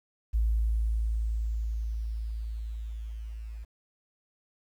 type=tone with level ramp; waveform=sine; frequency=55.2 Hz; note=A1; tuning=6 cents sharp; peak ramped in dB=-22 to -37 dBFS; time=0.33-3.65 s; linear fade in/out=20 ms; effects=10-bit